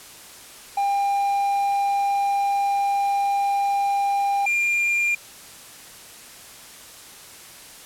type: tone pair in turn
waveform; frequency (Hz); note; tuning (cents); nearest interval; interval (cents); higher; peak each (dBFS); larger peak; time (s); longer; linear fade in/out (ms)
triangle; 800 / 2397; G5 / D7; +35 / +35; octave + perfect fifth; 1900; second; -17; neither; 0.77-4.46 / 4.46-5.15; first; 5
effects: white hiss -43 dBFS RMS until 7.85 s + low-pass 12000 Hz 12 dB/octave